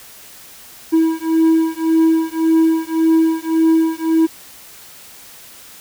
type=beating tone pair; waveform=triangle; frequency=322.9 / 324.7 Hz; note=E4 / E4; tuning=-36 / -26 cents; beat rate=1.8 Hz; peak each=-13 dBFS; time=0.92-4.27 s; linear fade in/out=20 ms; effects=white hiss -40 dBFS RMS until 5.8 s